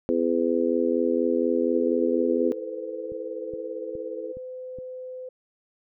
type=harmonic tone; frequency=84.2 Hz; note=E2; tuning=37 cents sharp; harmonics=3 / 4 / 5 / 6; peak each=-26 / -26 / -26 / -26 dBFS; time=0.09-2.52 s; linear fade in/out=0 ms
type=chord; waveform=sine; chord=E suspended fourth; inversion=none; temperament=just; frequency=329.6 / 439.5 / 494.4 Hz; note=E4 / A4 / B4; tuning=0 / -2 / +2 cents; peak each=-38 / -35 / -40 dBFS; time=1.71-4.33 s; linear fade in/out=20 ms
type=tone with pitch glide; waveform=sine; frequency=514 to 510.4 Hz; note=C5 to C5; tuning=-31 to -43 cents; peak=-34 dBFS; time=2.43-5.29 s; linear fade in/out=5 ms; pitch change=-12 cents; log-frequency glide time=2.64-4.37 s
type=click train; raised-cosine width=3 ms; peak=-30 dBFS; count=5; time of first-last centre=3.12-4.787 s; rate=2.4 Hz
effects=none